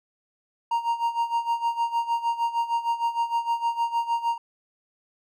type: tone with tremolo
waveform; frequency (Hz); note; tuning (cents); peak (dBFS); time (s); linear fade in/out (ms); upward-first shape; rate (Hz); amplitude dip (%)
triangle; 932.3; A#5; 0; -18; 0.71-4.38; 5; sine; 6.5; 80
effects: none